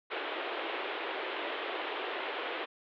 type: band-pass noise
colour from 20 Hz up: pink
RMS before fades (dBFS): -37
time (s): 0.1-2.66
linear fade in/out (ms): 20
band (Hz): 330 to 3500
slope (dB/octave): 48
effects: none

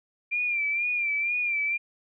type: tone with vibrato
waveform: sine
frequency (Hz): 2379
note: D7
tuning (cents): +22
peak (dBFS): -24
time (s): 0.31-1.78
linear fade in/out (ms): 20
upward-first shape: sine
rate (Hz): 2.1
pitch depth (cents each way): 60
effects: none

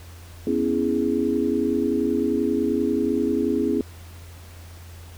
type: chord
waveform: sine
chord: C# minor seventh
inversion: third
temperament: equal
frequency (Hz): 246.9 / 277.2 / 329.6 / 415.3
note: B3 / C#4 / E4 / G#4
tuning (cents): 0 / 0 / 0 / 0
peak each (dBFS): -25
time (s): 0.47-3.81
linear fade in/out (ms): 2
effects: added 85 Hz sine -40 dBFS peak until 5.17 s + pink hiss -48 dBFS RMS until 5.17 s

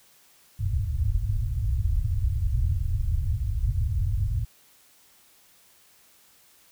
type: low-pass noise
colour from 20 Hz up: white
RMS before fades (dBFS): -25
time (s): 0.59-4.45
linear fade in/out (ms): 10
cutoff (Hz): 110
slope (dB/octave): 48
effects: white hiss -58 dBFS RMS until 6.71 s

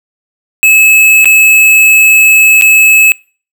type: tone with dropouts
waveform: square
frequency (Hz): 2591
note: E7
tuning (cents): -30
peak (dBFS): -3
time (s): 0.63-3.12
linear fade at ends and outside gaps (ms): 0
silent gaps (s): 1.245-1.256 / 2.612-2.621
effects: noise-tail reverb RT60 0.4 s tail -25 dB re dry

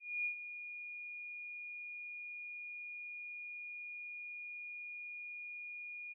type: tone with ADSR envelope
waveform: sine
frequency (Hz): 2436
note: D#7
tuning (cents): -37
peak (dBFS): -33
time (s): 0-6.14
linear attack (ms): 250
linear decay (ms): 99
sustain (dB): -11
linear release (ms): 24
effects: none

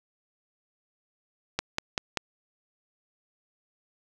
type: click train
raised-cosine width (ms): 0.2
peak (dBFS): -9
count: 4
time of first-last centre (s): 1.59-2.173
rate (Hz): 5.15
effects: none

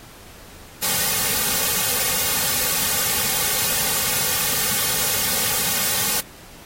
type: noise with comb filter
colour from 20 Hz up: white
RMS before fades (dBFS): -21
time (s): 0.82-6.21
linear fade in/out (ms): 10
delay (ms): 3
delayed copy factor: -0.95
effects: pink hiss -44 dBFS RMS until 6.65 s + AAC 48 kbps

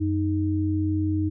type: tone pair together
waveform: sine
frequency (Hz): 92.7 / 311.1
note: F#2 / D#4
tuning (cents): +4 / 0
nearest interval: octave + major sixth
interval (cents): 2096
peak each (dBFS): -24 / -24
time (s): 0-1.3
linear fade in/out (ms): 20
effects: none

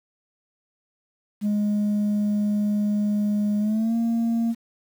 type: tone with pitch glide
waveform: sine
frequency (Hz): 207.7 to 230.5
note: G#3 to A#3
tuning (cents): 0 to -19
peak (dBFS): -17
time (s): 1.41-4.55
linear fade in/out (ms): 50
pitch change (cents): +181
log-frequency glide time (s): 3.59-3.95
effects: tanh soft clip ceiling -19 dBFS + 8-bit

